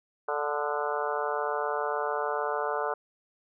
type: harmonic tone with a mistuned harmonic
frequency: 146.83 Hz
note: D3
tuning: in tune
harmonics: 3 / 4 / 5 / 6 / 7 / 8 / 9 / 10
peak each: -33 / -34 / -35 / -36 / -36 / -37 / -38 / -38 dBFS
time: 0.28-2.94 s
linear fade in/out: 5 ms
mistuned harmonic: 8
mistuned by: +45 cents
effects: none